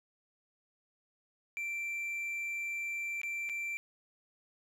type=tone with dropouts; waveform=triangle; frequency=2349 Hz; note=D7; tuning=in tune; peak=-33 dBFS; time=1.57-3.77 s; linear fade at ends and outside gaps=0 ms; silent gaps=3.216-3.233 / 3.491-3.496 s; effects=none